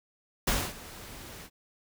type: noise with ADSR envelope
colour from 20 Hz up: pink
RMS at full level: -26 dBFS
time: 0.47-1.5 s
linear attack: 7 ms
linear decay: 250 ms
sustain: -19 dB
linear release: 59 ms
effects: none